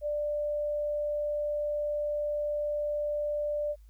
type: tone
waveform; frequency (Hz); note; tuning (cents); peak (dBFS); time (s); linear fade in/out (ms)
sine; 591; D5; +11; -28; 0.01-3.76; 50
effects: added 52 Hz sine -50 dBFS peak until 3.89 s + white hiss -73 dBFS RMS until 3.89 s